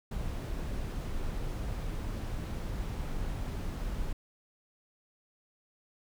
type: noise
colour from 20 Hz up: brown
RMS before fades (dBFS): -35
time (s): 0.11-4.13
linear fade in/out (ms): 5
effects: none